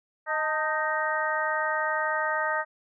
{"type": "harmonic tone with a mistuned harmonic", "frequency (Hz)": 311.1, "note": "D#4", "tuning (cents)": 0, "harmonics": [2, 3, 4, 5, 6], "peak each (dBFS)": [-31, -31, -31, -31, -31], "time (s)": [0.26, 2.65], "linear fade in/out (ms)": 50, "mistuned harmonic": 3, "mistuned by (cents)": -59, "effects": []}